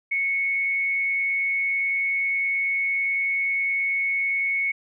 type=tone with frequency modulation; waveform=sine; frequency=2206 Hz; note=C#7; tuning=9 cents flat; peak=-21 dBFS; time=0.11-4.72 s; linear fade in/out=10 ms; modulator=98.4 Hz; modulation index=0.32; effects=none